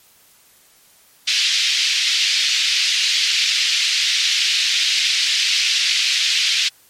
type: band-pass noise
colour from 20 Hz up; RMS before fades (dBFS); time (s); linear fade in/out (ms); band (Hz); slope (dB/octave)
white; -18; 1.27-6.69; 10; 2300 to 4900; 24
effects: white hiss -52 dBFS RMS until 6.89 s + MP3 64 kbps